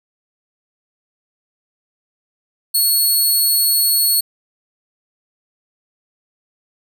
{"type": "tone", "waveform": "5% pulse", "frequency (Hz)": 4352, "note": "C#8", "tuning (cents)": -33, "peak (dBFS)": -6, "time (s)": [2.74, 4.21], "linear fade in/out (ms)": 10, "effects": []}